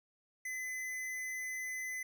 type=tone with hard clipping; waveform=sine; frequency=2024 Hz; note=B6; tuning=42 cents sharp; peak=-39 dBFS; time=0.45-2.03 s; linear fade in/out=5 ms; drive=17 dB; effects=none